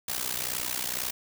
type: noise with amplitude modulation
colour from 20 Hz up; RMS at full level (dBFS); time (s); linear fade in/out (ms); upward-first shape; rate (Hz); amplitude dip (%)
white; -28; 0.08-1.11; 5; sine; 62; 85
effects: none